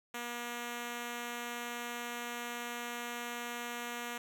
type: tone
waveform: 5% pulse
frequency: 239.4 Hz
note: A#3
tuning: 46 cents sharp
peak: -27 dBFS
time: 0.14-4.18 s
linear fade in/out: 5 ms
effects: none